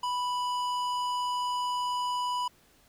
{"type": "tone with tanh clipping", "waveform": "sine", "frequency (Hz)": 987.8, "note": "B5", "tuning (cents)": 0, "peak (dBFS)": -30, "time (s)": [0.03, 2.48], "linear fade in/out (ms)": 5, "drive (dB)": 15, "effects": ["pink hiss -62 dBFS RMS until 2.88 s"]}